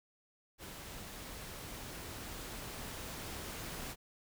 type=noise with level ramp; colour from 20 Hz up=pink; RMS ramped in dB=-48 to -43 dBFS; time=0.58-3.96 s; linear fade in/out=50 ms; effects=none